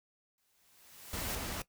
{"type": "noise with exponential growth", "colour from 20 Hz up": "white", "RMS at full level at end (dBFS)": -39, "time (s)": [0.38, 1.35], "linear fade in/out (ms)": 1, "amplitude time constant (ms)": 210}
{"type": "noise", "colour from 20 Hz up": "pink", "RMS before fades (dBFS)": -39, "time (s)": [1.13, 1.62], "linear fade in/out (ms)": 2}
{"effects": ["noise-tail reverb RT60 0.1 s tail -17 dB re dry"]}